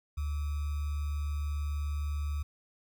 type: tone with sample-and-hold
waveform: sine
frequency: 73.42 Hz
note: D2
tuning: in tune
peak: -30 dBFS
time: 0.17-2.43 s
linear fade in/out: 10 ms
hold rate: 1225 Hz
effects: none